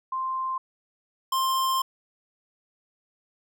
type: tone pair in turn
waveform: sine / square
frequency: 1046.5 / 1052.5 Hz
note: C6 / C6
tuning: 0 / +10 cents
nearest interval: unison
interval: 10 cents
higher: second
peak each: -26 / -23 dBFS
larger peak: second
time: 0.12-0.58 / 1.32-1.82 s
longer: second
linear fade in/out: 5 ms
effects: none